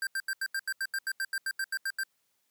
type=tone bursts; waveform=square; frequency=1576 Hz; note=G6; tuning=9 cents sharp; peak=-30 dBFS; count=16; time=0.02-2.035 s; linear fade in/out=2 ms; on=50 ms; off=81 ms; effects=white hiss -75 dBFS RMS until 2.5 s + high-pass 80 Hz 12 dB/octave